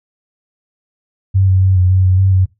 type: tone with pitch steps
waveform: sine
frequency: 96 / 94 / 94.7 / 91.1 / 93.7 / 92.6 / 95.8 / 93.6 Hz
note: G2 / F#2 / F#2 / F#2 / F#2 / F#2 / G2 / F#2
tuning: -36 / +28 / +41 / -26 / +22 / +2 / -39 / +20 cents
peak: -8 dBFS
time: 1.34-2.46 s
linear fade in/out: 20 ms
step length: 140 ms
effects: noise-tail reverb RT60 0.2 s tail -18 dB re dry